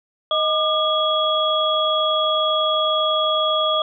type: tone cluster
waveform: sine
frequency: 626 / 1204 / 3334 Hz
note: D#5 / D6 / G#7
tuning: +10 / +43 / +6 cents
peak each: -21 dBFS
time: 0.31-3.82 s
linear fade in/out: 2 ms
effects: none